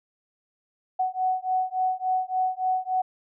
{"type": "beating tone pair", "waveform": "sine", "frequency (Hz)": [743, 746.5], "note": ["F#5", "F#5"], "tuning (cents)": [7, 15], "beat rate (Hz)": 3.5, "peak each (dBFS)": -26, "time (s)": [0.99, 3.02], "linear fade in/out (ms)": 10, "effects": []}